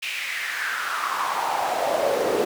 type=noise with high-pass filter sweep; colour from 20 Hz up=brown; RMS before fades=-25 dBFS; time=0.02-2.45 s; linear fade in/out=10 ms; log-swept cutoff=2600 to 420 Hz; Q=4.4; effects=none